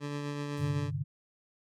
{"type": "tone with tremolo", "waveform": "20% pulse", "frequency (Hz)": 144.9, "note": "D3", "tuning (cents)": -23, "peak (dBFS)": -28, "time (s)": [0, 0.91], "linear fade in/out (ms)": 50, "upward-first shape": "triangle", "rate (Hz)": 7.9, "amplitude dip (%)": 30}
{"type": "noise with exponential decay", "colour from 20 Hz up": "violet", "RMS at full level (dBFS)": -44, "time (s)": [0.57, 1.03], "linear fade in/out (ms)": 5, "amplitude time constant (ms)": 100}
{"type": "chord", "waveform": "sine", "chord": "G suspended fourth", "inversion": "none", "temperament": "equal with one note detuned", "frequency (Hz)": [98.62, 130.81, 146.83], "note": ["G2", "C3", "D3"], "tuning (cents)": [11, 0, 0], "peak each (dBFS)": [-37, -36, -34], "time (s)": [0.58, 1.04], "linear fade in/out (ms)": 20}
{"effects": ["low-pass 7000 Hz 12 dB/octave"]}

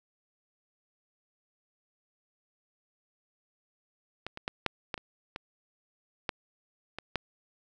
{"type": "clicks", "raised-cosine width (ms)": 0.3, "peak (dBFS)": [-20, -24, -15, -10, -16, -25, -21, -13, -21, -13], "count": 10, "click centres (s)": [4.266, 4.374, 4.479, 4.663, 4.942, 4.978, 5.361, 6.292, 6.986, 7.157], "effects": []}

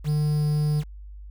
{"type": "tone with quantisation", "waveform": "triangle", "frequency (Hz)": 150.2, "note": "D3", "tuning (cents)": 39, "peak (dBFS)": -18, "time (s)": [0.04, 0.84], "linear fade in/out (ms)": 50, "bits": 7, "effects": ["added 50 Hz sine -38 dBFS peak until 1.3 s"]}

